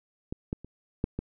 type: clicks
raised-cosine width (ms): 3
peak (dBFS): -20 / -17 / -30 / -13 / -18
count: 5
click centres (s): 0.325 / 0.529 / 0.646 / 1.041 / 1.19
effects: none